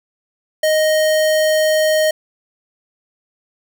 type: tone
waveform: square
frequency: 622.3 Hz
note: D#5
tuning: in tune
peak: -13 dBFS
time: 0.63-2.11 s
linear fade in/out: 5 ms
effects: none